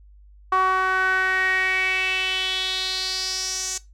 sawtooth tone with band-pass filter sweep, 375.7 Hz, F#4, 26 cents sharp, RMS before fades -23 dBFS, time 0.52-3.78 s, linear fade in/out 5 ms, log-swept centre 1100 to 6600 Hz, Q 4.8, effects noise-tail reverb RT60 0.2 s tail -18 dB re dry + added 50 Hz sine -46 dBFS peak until 3.93 s

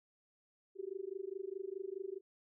sine tone with amplitude modulation, 385.7 Hz, G4, 28 cents flat, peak -36 dBFS, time 0.75-2.21 s, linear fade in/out 50 ms, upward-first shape sine, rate 24.8 Hz, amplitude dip 100%, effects none

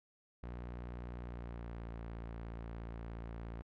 sawtooth tone with pitch glide, 60 to 56.96 Hz, B1 to A#1, -49 to -39 cents, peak -39 dBFS, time 0.43-3.62 s, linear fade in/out 0 ms, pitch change -90 cents, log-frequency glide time 1.23-1.91 s, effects low-pass 2000 Hz 12 dB/octave + AAC 64 kbps

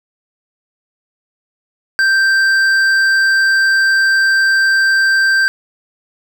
triangle tone with hard clipping, 1568 Hz, G6, in tune, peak -11 dBFS, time 1.99-5.48 s, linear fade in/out 0 ms, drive 11 dB, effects none

